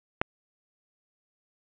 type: click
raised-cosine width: 0.5 ms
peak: -8 dBFS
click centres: 0.215 s
effects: resampled to 8000 Hz + 7-bit